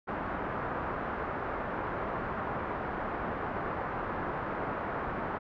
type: low-pass noise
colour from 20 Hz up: white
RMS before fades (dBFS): -35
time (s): 0.07-5.39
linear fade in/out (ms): 20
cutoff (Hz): 1400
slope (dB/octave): 24
effects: none